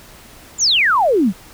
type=exponential sweep; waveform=sine; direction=down; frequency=7490 to 169.2 Hz; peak=-11 dBFS; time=0.58-1.33 s; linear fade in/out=50 ms; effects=pink hiss -42 dBFS RMS until 1.53 s